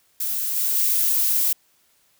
violet noise with level steps, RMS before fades -25 / -22 / -20 dBFS, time 0.2-1.53 s, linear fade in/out 5 ms, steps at 0.56 / 0.75 s, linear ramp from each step 5 ms, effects white hiss -62 dBFS RMS until 2.19 s

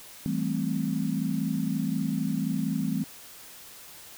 sine chord, A minor seventh, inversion second, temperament equal, 164.81 / 196 / 220 / 261.6 Hz, E3 / G3 / A3 / C4, 0 / 0 / 0 / 0 cents, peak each -31 dBFS, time 0.26-3.04 s, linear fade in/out 0 ms, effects white hiss -47 dBFS RMS until 4.17 s

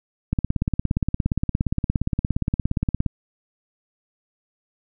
click train, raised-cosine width 5 ms, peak -8 dBFS, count 48, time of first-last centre 0.33-3.063 s, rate 17.2 Hz, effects none

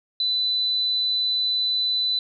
sine tone, 3997 Hz, B7, 20 cents sharp, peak -20 dBFS, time 0.2-2.19 s, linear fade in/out 2 ms, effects none

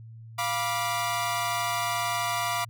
sawtooth chord, B diminished, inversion second, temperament equal with one note detuned, 698.5 / 975.3 / 1174.7 Hz, F5 / B5 / D6, 0 / -22 / 0 cents, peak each -27 dBFS, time 0.38-2.65 s, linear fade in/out 10 ms, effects added 113 Hz sine -42 dBFS peak until 2.69 s

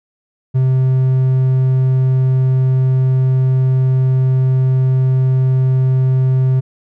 triangle tone, 130.3 Hz, C3, 7 cents flat, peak -8 dBFS, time 0.54-6.61 s, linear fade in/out 20 ms, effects none

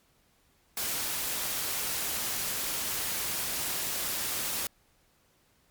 white noise, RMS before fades -32 dBFS, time 0.77-4.67 s, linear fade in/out 2 ms, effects pink hiss -67 dBFS RMS until 5.7 s + MP3 96 kbps

